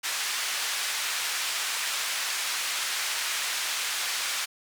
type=band-pass noise; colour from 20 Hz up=pink; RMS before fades=-30 dBFS; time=0.03-4.46 s; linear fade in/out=20 ms; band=1600 to 9700 Hz; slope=12 dB/octave; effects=none